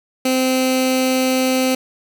15% pulse tone with notch filter, 258.9 Hz, C4, 18 cents flat, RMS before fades -17 dBFS, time 0.25-1.75 s, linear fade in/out 5 ms, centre 970 Hz, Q 1.1, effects none

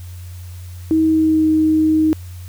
sine tone with pitch glide, 318.6 to 313.1 Hz, D#4 to D#4, +41 to +11 cents, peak -11 dBFS, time 0.91-2.13 s, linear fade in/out 0 ms, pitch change -30 cents, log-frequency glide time 1.01-1.48 s, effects added 89 Hz sine -30 dBFS peak until 2.48 s + white hiss -46 dBFS RMS until 2.48 s

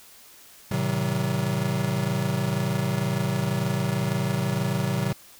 square chord, A diminished seventh, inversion none, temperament just, 110 / 132 / 158.4 / 190.08 Hz, A2 / C3 / Eb3 / Gb3, 0 / +16 / +31 / +47 cents, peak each -32 / -28 / -31 / -29 dBFS, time 0.71-5.13 s, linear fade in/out 5 ms, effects white hiss -50 dBFS RMS until 5.39 s

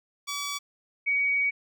10% pulse / sine tone pair in turn, 1143 / 2256 Hz, D6 / C#7, -47 / +30 cents, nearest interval octave, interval 1177 cents, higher second, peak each -22 / -22 dBFS, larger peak neither, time 0.27-0.59 / 1.06-1.51 s, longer second, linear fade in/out 20 ms, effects none

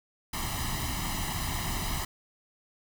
pink noise with comb filter, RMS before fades -32 dBFS, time 0.33-2.05 s, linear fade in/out 5 ms, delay 1 ms, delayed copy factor +0.8, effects none

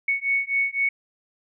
sine beating tone pair, 2217 / 2220.9 Hz, C#7 / C#7, 0 / +3 cents, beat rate 3.9 Hz, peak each -24 dBFS, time 0.08-0.89 s, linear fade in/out 5 ms, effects none

